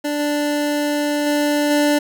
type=tone with level steps; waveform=25% pulse; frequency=293.7 Hz; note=D4; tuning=in tune; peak=-16 / -14 / -12 / -10 dBFS; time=0.04-1.99 s; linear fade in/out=10 ms; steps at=0.19 / 1.26 / 1.7 s; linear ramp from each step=10 ms; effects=none